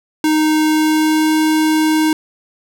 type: tone with pitch glide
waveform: square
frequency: 310 to 312.2 Hz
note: D#4 to D#4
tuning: -6 to +6 cents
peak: -12 dBFS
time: 0.24-2.13 s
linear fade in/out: 2 ms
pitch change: +12 cents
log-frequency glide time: 0.64-1.35 s
effects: none